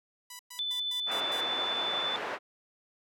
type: tone bursts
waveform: 5% pulse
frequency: 987.8 Hz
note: B5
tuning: in tune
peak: -31 dBFS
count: 6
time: 0.3-1.408 s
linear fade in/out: 5 ms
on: 93 ms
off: 110 ms
type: tone with tremolo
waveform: sine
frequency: 3508 Hz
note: A7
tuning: 6 cents flat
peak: -29 dBFS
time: 0.59-2.16 s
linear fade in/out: 0 ms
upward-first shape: triangle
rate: 11 Hz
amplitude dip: 25%
type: band-pass noise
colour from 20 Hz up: pink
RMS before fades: -36 dBFS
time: 1.06-2.39 s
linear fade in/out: 50 ms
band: 550 to 1900 Hz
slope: 12 dB/octave
effects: none